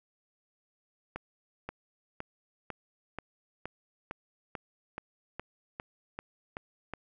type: accelerating click train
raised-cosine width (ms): 0.5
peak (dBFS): -22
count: 14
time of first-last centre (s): 1.16-6.937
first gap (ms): 530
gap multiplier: 0.97
effects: none